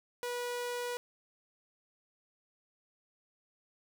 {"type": "tone", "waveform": "sawtooth", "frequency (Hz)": 486.8, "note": "B4", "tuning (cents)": -25, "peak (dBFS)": -31, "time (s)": [0.23, 0.97], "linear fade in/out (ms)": 0, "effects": []}